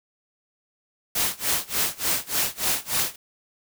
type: noise with tremolo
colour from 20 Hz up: white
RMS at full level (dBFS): -22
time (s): 1.15-3.16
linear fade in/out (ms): 5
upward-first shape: sine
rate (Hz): 3.4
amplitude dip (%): 95
effects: none